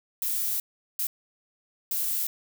violet noise bursts at uneven times, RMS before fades -28 dBFS, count 3, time 0.22-0.6 / 0.99-1.07 / 1.91-2.27 s, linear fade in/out 2 ms, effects none

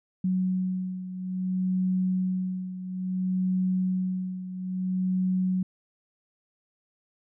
sine beating tone pair, 185 / 185.59 Hz, F#3 / F#3, 0 / +6 cents, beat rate 0.59 Hz, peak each -26 / -31 dBFS, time 0.24-5.63 s, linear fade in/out 5 ms, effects none

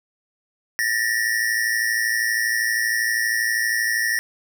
square tone pair together, 1783 / 1895.6 Hz, A6 / A#6, +22 / +28 cents, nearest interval minor second, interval 106 cents, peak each -23 dBFS, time 0.79-4.19 s, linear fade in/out 0 ms, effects none

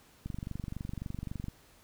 click train, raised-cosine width 5 ms, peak -25 dBFS, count 30, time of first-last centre 0.26-1.484 s, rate 23.7 Hz, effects pink hiss -61 dBFS RMS until 1.83 s

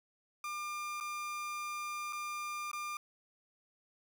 30% pulse tone with dropouts, 1200 Hz, D6, 37 cents sharp, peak -35 dBFS, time 0.44-2.97 s, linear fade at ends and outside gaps 2 ms, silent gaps 1.002-1.008 / 2.126-2.13 / 2.715-2.731 s, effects none

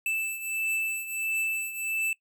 square beating tone pair, 2641 / 2642.5 Hz, E7 / E7, +3 / +4 cents, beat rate 1.5 Hz, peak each -30 / -35 dBFS, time 0.06-2.13 s, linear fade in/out 2 ms, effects noise-tail reverb RT60 0.1 s tail -20 dB re dry

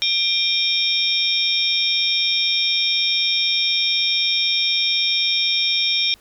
sine tone cluster, 2391 / 3202 / 3555 / 3731 / 5470 Hz, D7 / G7 / A7 / A#7 / F8, +30 / +36 / +17 / +1 / -37 cents, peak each -24 / -24 / -26 / -21 / -23 dBFS, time 0.02-6.14 s, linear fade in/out 0 ms, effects pink hiss -53 dBFS RMS until 6.2 s

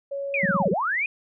sine tone, 557 Hz, C#5, 8 cents sharp, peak -27 dBFS, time 0.11-0.69 s, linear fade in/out 10 ms
sine linear two-way sweep, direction down then up, 2519 to 349.2 to 2519 Hz, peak -22 dBFS, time 0.34-1.06 s, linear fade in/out 2 ms, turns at 0.7 s
sine tone bursts, 187.6 Hz, F#3, 24 cents sharp, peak -20 dBFS, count 6, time 0.43-0.738 s, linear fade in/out 5 ms, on 28 ms, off 28 ms
effects none

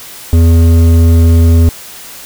triangle tone with hard clipping, 83.1 Hz, E2, 15 cents sharp, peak -5 dBFS, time 0.33-1.69 s, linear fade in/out 0 ms, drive 14 dB, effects white hiss -30 dBFS RMS until 2.25 s

